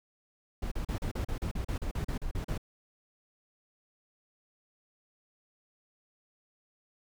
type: noise bursts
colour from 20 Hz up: brown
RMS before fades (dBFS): -33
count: 15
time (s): 0.62-2.578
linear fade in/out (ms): 5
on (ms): 96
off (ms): 37
effects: none